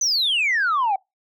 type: exponential sweep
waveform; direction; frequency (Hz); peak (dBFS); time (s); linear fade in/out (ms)
sine; down; 6250 to 748; -16; 0.01-0.96; 5
effects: noise-tail reverb RT60 0.2 s tail -26 dB re dry + tanh soft clip ceiling -15 dBFS